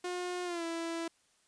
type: tone with pitch glide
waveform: sawtooth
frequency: 358.3 to 332.4 Hz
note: F4 to E4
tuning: +44 to +15 cents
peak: -31 dBFS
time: 0.04-1.08 s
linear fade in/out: 5 ms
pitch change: -129 cents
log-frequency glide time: 0.44-0.64 s
effects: white hiss -70 dBFS RMS until 1.47 s + resampled to 22050 Hz